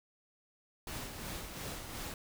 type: noise with tremolo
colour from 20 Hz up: pink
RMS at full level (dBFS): -41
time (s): 0.87-2.14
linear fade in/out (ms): 2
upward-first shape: sine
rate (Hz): 2.8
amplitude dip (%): 45
effects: none